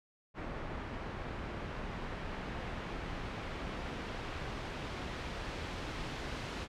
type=noise with low-pass filter sweep; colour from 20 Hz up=pink; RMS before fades=-41 dBFS; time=0.34-6.68 s; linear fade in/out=50 ms; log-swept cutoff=1800 to 4200 Hz; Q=0.72; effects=none